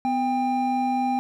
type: tone pair together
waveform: triangle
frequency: 251.2 / 797.5 Hz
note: B3 / G5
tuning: +30 / +30 cents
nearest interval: octave + minor sixth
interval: 2000 cents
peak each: -23 / -21 dBFS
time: 0.05-1.19 s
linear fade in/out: 0 ms
effects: none